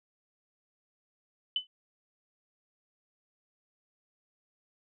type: tone with exponential decay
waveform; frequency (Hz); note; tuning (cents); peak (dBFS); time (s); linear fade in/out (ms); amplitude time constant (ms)
sine; 3015; F#7; +32; -23; 1.56-1.67; 2; 22
effects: none